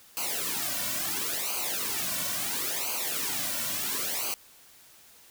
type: noise with flanger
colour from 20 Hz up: white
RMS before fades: -31 dBFS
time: 0.17-4.34 s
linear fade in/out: 0 ms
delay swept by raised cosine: 0.55 to 2.45 ms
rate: 0.73 Hz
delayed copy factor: -0.85
effects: white hiss -55 dBFS RMS until 5.3 s